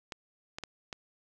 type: clicks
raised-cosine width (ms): 0.2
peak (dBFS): -21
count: 4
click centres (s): 0.122 / 0.585 / 0.637 / 0.928
effects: none